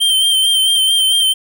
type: tone with vibrato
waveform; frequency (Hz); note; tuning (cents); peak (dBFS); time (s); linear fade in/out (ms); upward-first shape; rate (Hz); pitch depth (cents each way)
square; 3136; G7; 0; -11; 0-1.34; 20; sine; 4.5; 30
effects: none